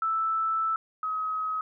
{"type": "tone pair in turn", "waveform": "sine", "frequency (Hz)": [1318.5, 1271.8], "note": ["E6", "D#6"], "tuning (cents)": [0, 38], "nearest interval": "minor second", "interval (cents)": 62, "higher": "first", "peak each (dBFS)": [-24, -27], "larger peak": "first", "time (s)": [[0.02, 0.76], [1.03, 1.61]], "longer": "first", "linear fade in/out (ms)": 2, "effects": []}